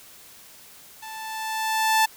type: tone with level ramp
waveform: sawtooth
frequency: 880 Hz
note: A5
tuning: in tune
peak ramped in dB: -33 to -12 dBFS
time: 1.02-2.06 s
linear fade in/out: 10 ms
effects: white hiss -48 dBFS RMS until 2.16 s